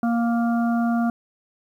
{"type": "harmonic tone", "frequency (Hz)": 233.8, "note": "A#3", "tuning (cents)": 5, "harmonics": [1, 3, 5, 6], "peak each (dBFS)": [-19, -27, -35, -34], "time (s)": [0.03, 1.1], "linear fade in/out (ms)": 2, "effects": ["9-bit"]}